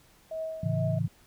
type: tone with tremolo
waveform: sine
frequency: 640 Hz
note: D#5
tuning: 49 cents sharp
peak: -30 dBFS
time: 0.31-0.99 s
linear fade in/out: 5 ms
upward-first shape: triangle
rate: 2.3 Hz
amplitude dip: 70%
type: chord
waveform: sine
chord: A major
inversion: none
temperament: equal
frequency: 110 / 138.59 / 164.81 Hz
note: A2 / C#3 / E3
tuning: 0 / 0 / 0 cents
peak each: -30 dBFS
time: 0.63-1.08 s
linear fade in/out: 5 ms
effects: pink hiss -60 dBFS RMS until 1.26 s